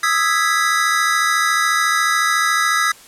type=chord; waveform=square; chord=E major seventh; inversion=third; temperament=equal; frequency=1244.5 / 1318.5 / 1661.2 / 1975.5 Hz; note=D#6 / E6 / G#6 / B6; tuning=0 / 0 / 0 / 0 cents; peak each=-21 dBFS; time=0.03-2.92 s; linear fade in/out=5 ms; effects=white hiss -43 dBFS RMS until 3.07 s + low-pass 11000 Hz 12 dB/octave